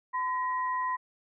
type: tone pair together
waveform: sine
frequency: 1012.9 / 1900 Hz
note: B5 / A#6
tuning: +43 / +33 cents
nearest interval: major seventh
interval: 1090 cents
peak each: -28 / -37 dBFS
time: 0.13-0.97 s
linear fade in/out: 20 ms
effects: none